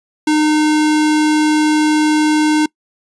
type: tone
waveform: square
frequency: 305.5 Hz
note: D#4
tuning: 32 cents flat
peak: -11 dBFS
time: 0.27-2.66 s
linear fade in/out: 5 ms
effects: noise-tail reverb RT60 0.1 s tail -24 dB re dry + resampled to 22050 Hz